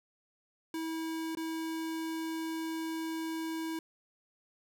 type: tone with dropouts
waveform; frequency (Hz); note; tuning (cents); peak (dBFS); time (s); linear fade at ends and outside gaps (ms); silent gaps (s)
square; 323.4; E4; -33; -35; 0.74-3.79; 2; 1.351-1.371
effects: none